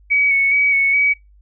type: tone with vibrato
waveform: sine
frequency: 2241 Hz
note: C#7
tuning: 18 cents sharp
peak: -12 dBFS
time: 0.1-1.14 s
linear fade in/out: 20 ms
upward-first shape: square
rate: 2.4 Hz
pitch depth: 22 cents each way
effects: noise-tail reverb RT60 0.2 s tail -23 dB re dry + added 50 Hz sine -46 dBFS peak until 1.41 s